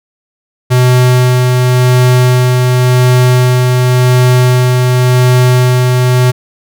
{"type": "tone with tremolo", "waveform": "square", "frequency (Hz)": 125.7, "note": "B2", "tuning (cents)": 31, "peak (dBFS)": -5, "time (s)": [0.7, 6.32], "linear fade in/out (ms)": 20, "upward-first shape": "sine", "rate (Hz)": 0.91, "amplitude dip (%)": 25, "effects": []}